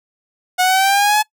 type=exponential sweep; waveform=sawtooth; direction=up; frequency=726 to 859 Hz; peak=-8 dBFS; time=0.58-1.23 s; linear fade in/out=20 ms; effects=noise-tail reverb RT60 0.1 s tail -23 dB re dry